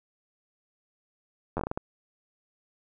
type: slowing click train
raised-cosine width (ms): 1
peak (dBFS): -16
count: 8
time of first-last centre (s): 1.57-1.775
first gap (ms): 10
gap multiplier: 1.35
effects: none